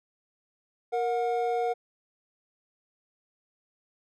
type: tone pair together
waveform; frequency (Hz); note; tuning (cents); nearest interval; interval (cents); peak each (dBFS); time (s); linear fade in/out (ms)
triangle; 468 / 727.5; A#4 / F#5; +7 / -29; minor sixth; 764; -26; 0.92-1.74; 20
effects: none